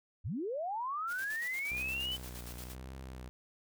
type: linear sweep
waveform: sine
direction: up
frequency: 63.6 to 3057 Hz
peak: -34 dBFS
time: 0.24-2.17 s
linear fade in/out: 20 ms
type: noise with tremolo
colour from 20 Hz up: white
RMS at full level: -48 dBFS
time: 1.07-2.76 s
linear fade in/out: 50 ms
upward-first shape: square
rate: 8.6 Hz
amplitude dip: 55%
type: tone with vibrato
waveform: sawtooth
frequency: 63 Hz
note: B1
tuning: 35 cents sharp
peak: -40 dBFS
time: 1.71-3.29 s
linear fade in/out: 0 ms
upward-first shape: triangle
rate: 1 Hz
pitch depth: 90 cents each way
effects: none